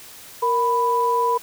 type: tone pair together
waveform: sine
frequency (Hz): 466.2 / 990.1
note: A#4 / B5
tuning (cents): 0 / +4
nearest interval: octave + minor second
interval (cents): 1304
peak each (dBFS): -22 / -18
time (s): 0.42-1.38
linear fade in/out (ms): 10
effects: white hiss -42 dBFS RMS until 1.42 s